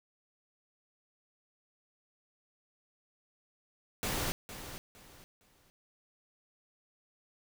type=noise with echo; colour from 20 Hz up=pink; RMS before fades=-34 dBFS; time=4.03-4.32 s; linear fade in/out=0 ms; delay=460 ms; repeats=3; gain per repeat=-11 dB; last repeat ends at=5.7 s; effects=none